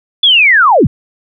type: linear sweep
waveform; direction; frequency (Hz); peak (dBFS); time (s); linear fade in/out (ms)
sine; down; 3495 to 73; -4; 0.23-0.87; 5
effects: none